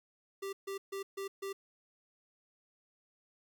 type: tone bursts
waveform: square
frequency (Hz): 392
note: G4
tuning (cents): 0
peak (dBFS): -38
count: 5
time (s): 0.42-1.53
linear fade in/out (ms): 10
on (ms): 110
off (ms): 140
effects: 11-bit